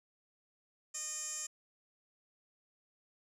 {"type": "tone with band-pass filter", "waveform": "15% pulse", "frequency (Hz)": 613, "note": "D#5", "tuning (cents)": -26, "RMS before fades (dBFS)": -41, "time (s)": [0.94, 1.47], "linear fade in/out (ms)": 10, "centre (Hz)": 7500, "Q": 8.8, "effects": []}